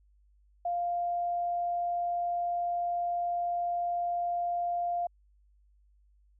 sine tone, 698.5 Hz, F5, in tune, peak -28 dBFS, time 0.65-5.07 s, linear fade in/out 5 ms, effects added 50 Hz sine -61 dBFS peak until 6.39 s

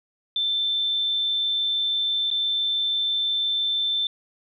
sine tone with dropouts, 3547 Hz, A7, 13 cents sharp, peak -21 dBFS, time 0.36-4.07 s, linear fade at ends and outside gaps 2 ms, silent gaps 2.303-2.312 s, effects none

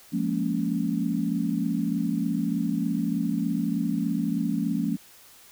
sine chord, Bb minor seventh, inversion second, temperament just, 174.81 / 209.8 / 233.1 / 279.7 Hz, F3 / Ab3 / Bb3 / Db4, +2 / +18 / 0 / +16 cents, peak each -29 dBFS, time 0.12-4.97 s, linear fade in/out 20 ms, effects white hiss -52 dBFS RMS until 5.51 s

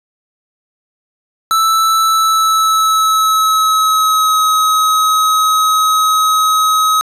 square tone with pitch glide, 1318.5 to 1271.4 Hz, E6 to D#6, 0 to +37 cents, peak -10 dBFS, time 1.51-7.01 s, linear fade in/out 0 ms, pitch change -63 cents, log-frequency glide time 2.02-4.4 s, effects resampled to 32000 Hz + 8-bit

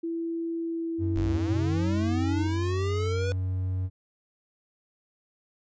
sine tone with pitch glide, 332.5 to 322.8 Hz, E4 to E4, +15 to -36 cents, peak -28 dBFS, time 0.03-2.47 s, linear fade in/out 10 ms, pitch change -51 cents, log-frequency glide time 0.57-2.18 s
triangle tone, 92.9 Hz, F#2, 7 cents sharp, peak -24 dBFS, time 0.98-3.9 s, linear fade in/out 50 ms
square linear sweep, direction up, 34.53 to 493.9 Hz, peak -30 dBFS, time 1.16-3.32 s, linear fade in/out 0 ms
effects resampled to 16000 Hz

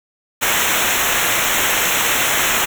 pink noise with comb filter, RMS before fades -17 dBFS, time 0.41-2.66 s, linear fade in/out 20 ms, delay 0.21 ms, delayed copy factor -0.9, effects none

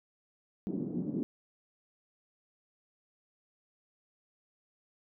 white band-pass noise, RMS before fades -35 dBFS, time 0.67-1.23 s, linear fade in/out 0 ms, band 170 to 290 Hz, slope 24 dB/octave, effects none

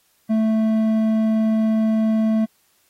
sine tone with hard clipping, 220 Hz, A3, in tune, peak -17 dBFS, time 0.29-2.46 s, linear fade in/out 20 ms, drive 6 dB, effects white hiss -62 dBFS RMS until 2.89 s + AAC 48 kbps

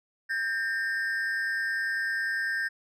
triangle ring-modulated tone, 1704 Hz, G#6, 44 cents sharp, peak -22 dBFS, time 0.29-2.69 s, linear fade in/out 20 ms, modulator 115 Hz, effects none

